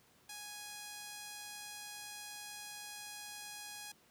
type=tone; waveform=5% pulse; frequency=830.6 Hz; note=G#5; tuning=in tune; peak=-34 dBFS; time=0.29-3.92 s; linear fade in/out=5 ms; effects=pink hiss -67 dBFS RMS until 4.1 s + high-pass 100 Hz 12 dB/octave